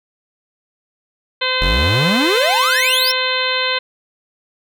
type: harmonic tone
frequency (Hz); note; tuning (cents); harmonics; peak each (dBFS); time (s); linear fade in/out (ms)
513; C5; -34; 1 / 2 / 3 / 4 / 5 / 6 / 7 / 8; -24 / -24 / -24 / -24 / -24 / -24 / -24 / -24; 1.41-3.79; 10
type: exponential sweep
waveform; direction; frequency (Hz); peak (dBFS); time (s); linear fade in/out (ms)
45% pulse; up; 38.05 to 5630; -15; 1.61-3.12; 10
effects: none